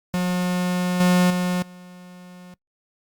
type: tone with level steps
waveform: 45% pulse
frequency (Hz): 180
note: F#3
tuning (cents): -47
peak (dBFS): -20 / -14 / -20 / -40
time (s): 0.14-2.54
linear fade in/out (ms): 0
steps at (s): 1 / 1.3 / 1.62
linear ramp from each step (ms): 5
effects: noise-tail reverb RT60 0.1 s tail -23 dB re dry + Opus 48 kbps